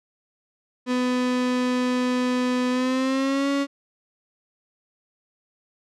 35% pulse tone with pitch glide, 250.4 to 279.4 Hz, B3 to C#4, +24 to +14 cents, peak -19 dBFS, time 0.86-3.67 s, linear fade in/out 50 ms, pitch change +190 cents, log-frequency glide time 2.7-3.49 s, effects low-pass 6000 Hz 12 dB/octave

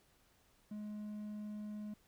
triangle tone, 210.3 Hz, G#3, 22 cents sharp, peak -40 dBFS, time 0.71-1.94 s, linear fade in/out 5 ms, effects pink hiss -71 dBFS RMS until 2.07 s

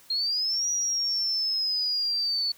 sine linear two-way sweep, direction up then down, 4186 to 5800 to 4437 Hz, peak -24 dBFS, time 0.1-2.52 s, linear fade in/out 5 ms, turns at 0.69 s, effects white hiss -55 dBFS RMS until 2.57 s

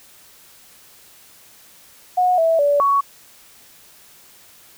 sine tone with pitch steps, 728 / 655 / 576 / 1118 Hz, F#5 / E5 / D5 / C#6, -28 / -11 / -34 / +14 cents, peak -13 dBFS, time 2.17-3.01 s, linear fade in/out 10 ms, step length 210 ms, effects white hiss -48 dBFS RMS until 4.77 s

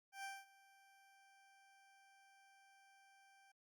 20% pulse tone with ADSR envelope, 784 Hz, G5, in tune, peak -40 dBFS, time 0.12-3.52 s, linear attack 120 ms, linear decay 210 ms, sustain -22 dB, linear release 6 ms, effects Opus 48 kbps

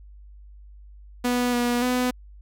sawtooth tone with pitch steps, 245.6 / 241.8 / 250 Hz, B3 / B3 / B3, -9 / -36 / +21 cents, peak -17 dBFS, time 1.24-2.11 s, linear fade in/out 10 ms, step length 290 ms, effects added 50 Hz sine -43 dBFS peak until 2.41 s

